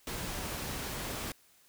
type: noise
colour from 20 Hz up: pink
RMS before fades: -38 dBFS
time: 0.07-1.32 s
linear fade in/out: 2 ms
effects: white hiss -64 dBFS RMS until 1.68 s